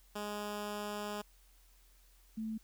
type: tone pair in turn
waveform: 10% pulse / sine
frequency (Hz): 207.7 / 220.1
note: G#3 / A3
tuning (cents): 0 / +1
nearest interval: minor second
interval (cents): 101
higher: second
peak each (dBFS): -30 / -36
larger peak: first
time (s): 0.15-1.22 / 2.37-2.58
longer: first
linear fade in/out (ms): 10
effects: added 43 Hz sine -62 dBFS peak until 2.63 s + white hiss -68 dBFS RMS until 2.63 s